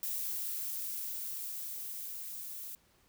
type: noise with level ramp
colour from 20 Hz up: violet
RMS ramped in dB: -36 to -44 dBFS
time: 0.03-2.75 s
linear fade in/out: 0 ms
effects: pink hiss -68 dBFS RMS until 3.08 s